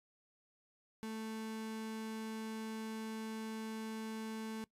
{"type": "tone", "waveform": "35% pulse", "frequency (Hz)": 220.6, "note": "A3", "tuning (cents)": 5, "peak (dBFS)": -39, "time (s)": [1.03, 4.64], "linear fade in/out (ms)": 0, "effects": ["noise-tail reverb RT60 0.1 s tail -21 dB re dry", "resampled to 32000 Hz"]}